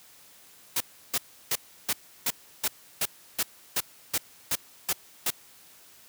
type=noise bursts; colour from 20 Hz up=white; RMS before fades=-26 dBFS; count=13; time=0.76-5.305 s; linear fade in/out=5 ms; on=45 ms; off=330 ms; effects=white hiss -54 dBFS RMS until 6.08 s + high-pass 60 Hz 12 dB/octave